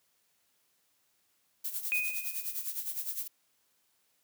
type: noise with tremolo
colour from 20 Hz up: violet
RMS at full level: -34 dBFS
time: 1.64-3.28 s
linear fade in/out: 10 ms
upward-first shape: sine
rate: 9.8 Hz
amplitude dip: 70%
type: tone with exponential decay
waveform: sine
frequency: 2489 Hz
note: D#7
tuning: in tune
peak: -25 dBFS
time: 1.92-2.66 s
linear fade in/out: 0 ms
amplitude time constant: 160 ms
effects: white hiss -73 dBFS RMS until 4.23 s + high-pass 80 Hz 12 dB/octave